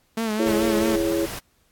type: tone with vibrato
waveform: sawtooth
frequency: 220 Hz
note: A3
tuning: in tune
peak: -19 dBFS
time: 0.17-0.96 s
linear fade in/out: 5 ms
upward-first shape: sine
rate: 4.6 Hz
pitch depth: 64 cents each way
type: chord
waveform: sine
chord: C# minor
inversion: first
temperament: just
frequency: 332.6 / 415.8 / 554.4 Hz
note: E4 / G#4 / C#5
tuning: +16 / +2 / 0 cents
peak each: -22 / -27 / -26 dBFS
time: 0.39-1.26 s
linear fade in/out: 10 ms
type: noise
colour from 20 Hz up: pink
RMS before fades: -33 dBFS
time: 0.46-1.39 s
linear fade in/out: 2 ms
effects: pink hiss -64 dBFS RMS until 1.71 s + AAC 64 kbps